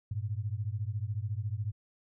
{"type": "beating tone pair", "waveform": "sine", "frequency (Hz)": [99.2, 113.2], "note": ["G2", "A2"], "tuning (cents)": [21, 50], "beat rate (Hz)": 14, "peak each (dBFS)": [-34, -35], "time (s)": [0.11, 1.72], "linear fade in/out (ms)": 5, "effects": []}